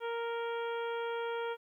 harmonic tone, 465.7 Hz, A#4, 2 cents flat, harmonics 1 / 2 / 3 / 4 / 5 / 6 / 7, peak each -35 / -40 / -43 / -51 / -50 / -55 / -51 dBFS, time 0-1.57 s, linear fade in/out 50 ms, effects 12-bit

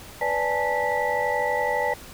sine tone cluster, 495.1 / 584 / 835 / 887 / 1959 Hz, B4 / D5 / G#5 / A5 / B6, +4 / -10 / +9 / +14 / -15 cents, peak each -28 dBFS, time 0.21-1.94 s, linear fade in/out 5 ms, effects pink hiss -43 dBFS RMS until 2.13 s

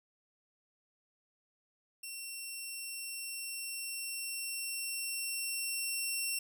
10% pulse tone with level ramp, 2720 Hz, F7, 46 cents flat, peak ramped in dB -33 to -24 dBFS, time 2.03-6.39 s, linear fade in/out 5 ms, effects none

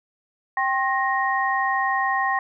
sine tone cluster, 783 / 1071 / 1867 Hz, G5 / C6 / A#6, -2 / +40 / +2 cents, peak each -24 dBFS, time 0.57-2.39 s, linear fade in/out 2 ms, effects none

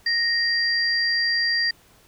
sine tone pair together, 1864.7 / 4748 Hz, A#6 / D8, 0 / +18 cents, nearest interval octave + major third, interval 1618 cents, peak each -22 dBFS, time 0.06-1.71 s, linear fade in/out 5 ms, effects pink hiss -55 dBFS RMS until 2.07 s

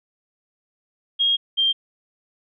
sine tone pair in turn, 3261 / 3177 Hz, G#7 / G7, -32 / +23 cents, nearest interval unison, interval 45 cents, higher first, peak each -16 dBFS, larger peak neither, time 1.19-1.37 / 1.57-1.73 s, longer first, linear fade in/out 20 ms, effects none

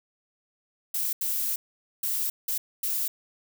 violet noise bursts at uneven times, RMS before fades -28 dBFS, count 5, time 0.94-1.13 / 1.21-1.56 / 2.03-2.3 / 2.48-2.58 / 2.83-3.08 s, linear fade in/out 5 ms, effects none

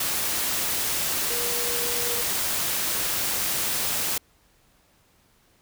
sine tone in noise, 478.4 Hz, A#4, 45 cents sharp, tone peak -33 dBFS, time 1.3-2.22 s, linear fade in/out 5 ms, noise white, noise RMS -26 dBFS, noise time 0-4.18 s, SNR -10 dB, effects pink hiss -62 dBFS RMS until 5.61 s

